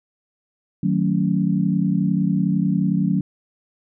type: chord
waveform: sine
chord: D# half-diminished seventh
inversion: none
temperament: just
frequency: 155.56 / 186.68 / 224 / 280 Hz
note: D#3 / F#3 / A3 / C#4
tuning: 0 / +16 / +31 / +18 cents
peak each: -23 / -19 / -25 / -25 dBFS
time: 0.83-3.21 s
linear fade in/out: 5 ms
effects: none